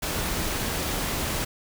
pink noise, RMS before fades -28 dBFS, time 0.02-1.45 s, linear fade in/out 10 ms, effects none

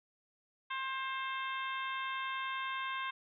harmonic tone with a mistuned harmonic, 530 Hz, C5, 22 cents sharp, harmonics 2 / 3 / 4 / 5 / 6 / 7, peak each -38 / -42 / -44 / -46 / -48 / -49 dBFS, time 0.7-3.11 s, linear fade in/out 10 ms, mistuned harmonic 7, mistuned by -47 cents, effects none

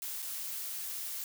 blue noise with dropouts, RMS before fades -39 dBFS, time 0.02-1.24 s, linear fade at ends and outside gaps 0 ms, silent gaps 0.221-0.226 s, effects none

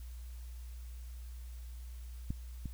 clicks, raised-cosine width 5 ms, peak -24 / -28 dBFS, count 2, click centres 2.305 / 2.657 s, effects added 60 Hz sine -43 dBFS peak until 2.73 s + white hiss -62 dBFS RMS until 2.73 s

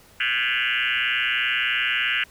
sine tone with frequency modulation, 2217 Hz, C#7, in tune, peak -20 dBFS, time 0.2-2.24 s, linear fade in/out 5 ms, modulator 123 Hz, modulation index 6.2, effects pink hiss -52 dBFS RMS until 2.3 s

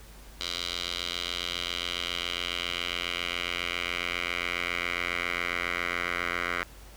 10% pulse tone with band-pass filter sweep, 87.31 Hz, F2, in tune, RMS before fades -32 dBFS, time 0.41-6.63 s, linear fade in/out 0 ms, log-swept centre 3900 to 1800 Hz, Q 2.7, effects added 50 Hz sine -47 dBFS peak until 6.96 s + pink hiss -52 dBFS RMS until 6.96 s

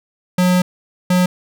square tone bursts at uneven times, 181 Hz, F#3, 38 cents flat, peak -12 dBFS, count 2, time 0.38-0.62 / 1.1-1.26 s, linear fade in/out 5 ms, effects none

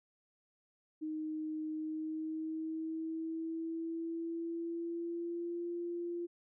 sine tone with pitch glide, 311.1 to 345.2 Hz, D#4 to F4, 0 to -20 cents, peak -36 dBFS, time 1.01-6.27 s, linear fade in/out 20 ms, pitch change +180 cents, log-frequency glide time 1.72-5.68 s, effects none

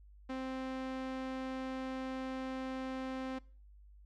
sawtooth tone with low-pass filter, 261.6 Hz, C4, in tune, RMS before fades -40 dBFS, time 0.29-3.39 s, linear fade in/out 10 ms, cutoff 3800 Hz, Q 0.52, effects noise-tail reverb RT60 0.4 s tail -22 dB re dry + added 50 Hz sine -55 dBFS peak until 4.05 s

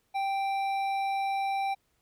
triangle tone with hard clipping, 784 Hz, G5, in tune, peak -29 dBFS, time 0.14-1.75 s, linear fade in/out 20 ms, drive 13 dB, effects pink hiss -73 dBFS RMS until 2.01 s

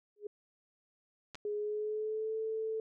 sine tone with exponential growth, 415.3 Hz, G#4, in tune, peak -34 dBFS, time 0.16-0.27 s, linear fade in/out 5 ms, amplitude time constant 23 ms
clicks, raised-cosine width 0.2 ms, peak -28 dBFS, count 2, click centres 1.347 / 1.354 s
sine tone with pitch glide, 416.7 to 441.2 Hz, G#4 to A4, +6 to +5 cents, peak -33 dBFS, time 1.45-2.8 s, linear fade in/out 2 ms, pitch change +99 cents, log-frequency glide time 1.55-2.36 s
effects none

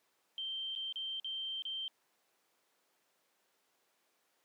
sine tone with dropouts, 3136 Hz, G7, in tune, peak -37 dBFS, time 0.38-1.88 s, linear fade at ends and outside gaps 1 ms, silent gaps 0.752-0.76 / 0.925-0.958 / 1.199-1.245 / 1.622-1.652 s, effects pink hiss -75 dBFS RMS until 4.44 s + high-pass 400 Hz 12 dB/octave

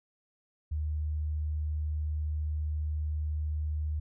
sine tone, 76.2 Hz, D#2, 36 cents flat, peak -29 dBFS, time 0.71-4 s, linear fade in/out 10 ms, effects none

